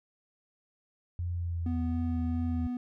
sine tone with pitch glide, 87.31 to 83.13 Hz, F2 to E2, 0 to +15 cents, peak -30 dBFS, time 1.19-2.67 s, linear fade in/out 0 ms, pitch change -85 cents, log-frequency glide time 1.32-1.77 s
triangle tone, 246.9 Hz, B3, in tune, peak -29 dBFS, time 1.66-2.77 s, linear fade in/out 2 ms
effects none

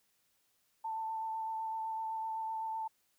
sine tone with vibrato, 888 Hz, A5, 16 cents sharp, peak -35 dBFS, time 0.84-2.88 s, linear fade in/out 10 ms, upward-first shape triangle, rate 7.9 Hz, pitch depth 18 cents each way, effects white hiss -75 dBFS RMS until 3.18 s

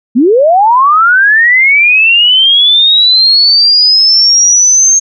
sine linear sweep, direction up, 216.3 to 6440 Hz, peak -3 dBFS, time 0.15-5 s, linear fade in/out 20 ms, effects none

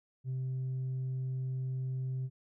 triangle tone with tanh clipping, 130 Hz, C3, 11 cents flat, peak -33 dBFS, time 0.24-2.3 s, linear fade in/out 50 ms, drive 6 dB, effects none

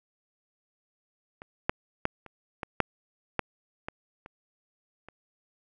clicks, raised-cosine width 0.5 ms, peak -27 / -8 / -10 / -30 / -18 / -6 / -10 / -19 / -29 / -30 dBFS, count 10, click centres 1.419 / 1.695 / 2.054 / 2.263 / 2.632 / 2.803 / 3.393 / 3.885 / 4.261 / 5.086 s, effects none

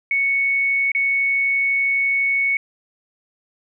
sine tone with dropouts, 2217 Hz, C#7, in tune, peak -16 dBFS, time 0.11-2.57 s, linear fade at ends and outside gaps 2 ms, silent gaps 0.918-0.949 s, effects none

